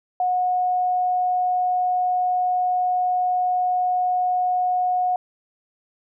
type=tone; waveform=sine; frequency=728 Hz; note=F#5; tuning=28 cents flat; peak=-18 dBFS; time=0.2-5.16 s; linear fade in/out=2 ms; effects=none